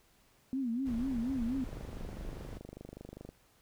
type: tone with vibrato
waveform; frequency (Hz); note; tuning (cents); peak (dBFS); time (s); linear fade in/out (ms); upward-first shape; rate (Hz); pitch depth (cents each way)
sine; 248.8; B3; +13; -31; 0.53-1.64; 0; sine; 4.1; 160
type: noise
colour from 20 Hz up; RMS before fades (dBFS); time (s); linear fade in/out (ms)
brown; -43; 0.85-2.59; 20
type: click train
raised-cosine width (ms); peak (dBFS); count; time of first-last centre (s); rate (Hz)
2; -32; 41; 1.69-3.29; 25
effects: pink hiss -67 dBFS RMS until 3.61 s